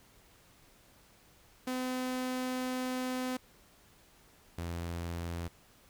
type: tone pair in turn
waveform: sawtooth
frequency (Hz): 254.8 / 85.2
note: C4 / F2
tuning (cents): -46 / -42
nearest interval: octave + perfect fifth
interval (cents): 1896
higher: first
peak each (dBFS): -29 / -32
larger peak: first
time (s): 1.67-3.37 / 4.58-5.48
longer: first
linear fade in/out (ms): 5
effects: pink hiss -62 dBFS RMS until 5.89 s